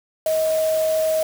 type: tone in noise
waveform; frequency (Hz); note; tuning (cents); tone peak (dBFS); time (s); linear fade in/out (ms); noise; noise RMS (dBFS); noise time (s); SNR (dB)
sine; 633; D#5; +30; -17; 0.26-1.23; 2; white; -33; 0.26-1.23; +13
effects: none